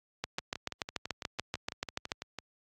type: two click trains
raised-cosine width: 0.2 ms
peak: -15 / -21 dBFS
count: 14 / 13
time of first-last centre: 0.24-2.119 / 0.39-2.387 s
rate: 6.92 / 6.01 Hz
effects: high-pass 60 Hz 12 dB/octave + AAC 48 kbps